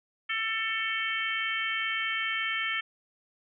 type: harmonic tone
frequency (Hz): 445.1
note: A4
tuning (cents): +20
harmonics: 3 / 4 / 5 / 6 / 7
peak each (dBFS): -36 / -33 / -32 / -39 / -35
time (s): 0.29-2.81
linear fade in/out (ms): 10
effects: none

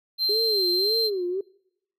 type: tone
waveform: triangle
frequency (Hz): 4136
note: C8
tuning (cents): -21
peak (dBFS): -19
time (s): 0.18-1.11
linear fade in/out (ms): 50
type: tone with vibrato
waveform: sine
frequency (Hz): 400.5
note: G4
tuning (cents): +37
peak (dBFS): -24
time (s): 0.29-1.41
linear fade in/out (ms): 5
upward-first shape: sine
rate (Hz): 1.8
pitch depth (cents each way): 220
effects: noise-tail reverb RT60 0.8 s tail -25 dB re dry + tanh soft clip ceiling -12 dBFS

